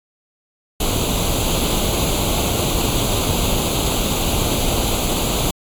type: noise with comb filter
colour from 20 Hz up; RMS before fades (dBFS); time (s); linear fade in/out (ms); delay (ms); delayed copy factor
pink; -19; 0.8-5.51; 5; 0.28; +0.8
effects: AAC 64 kbps